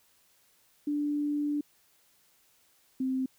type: tone pair in turn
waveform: sine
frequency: 293.1 / 261.1 Hz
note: D4 / C4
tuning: -3 / -3 cents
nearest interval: major second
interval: 200 cents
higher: first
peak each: -27 dBFS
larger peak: neither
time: 0.87-1.61 / 3-3.26 s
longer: first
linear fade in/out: 5 ms
effects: white hiss -66 dBFS RMS until 3.38 s